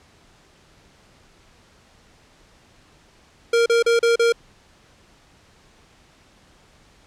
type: tone bursts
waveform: square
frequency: 466.2 Hz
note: A#4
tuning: in tune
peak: -15 dBFS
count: 5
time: 3.53-4.324 s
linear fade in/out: 5 ms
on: 130 ms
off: 36 ms
effects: pink hiss -54 dBFS RMS until 7.06 s + low-pass 7000 Hz 12 dB/octave